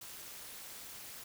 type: noise with amplitude modulation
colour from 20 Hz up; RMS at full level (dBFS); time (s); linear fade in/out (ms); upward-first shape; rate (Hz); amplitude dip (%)
white; -45; 0.01-1.24; 5; sine; 232; 80
effects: none